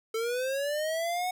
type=linear sweep; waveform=square; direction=up; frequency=440 to 741 Hz; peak=-29 dBFS; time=0.14-1.31 s; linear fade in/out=5 ms; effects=none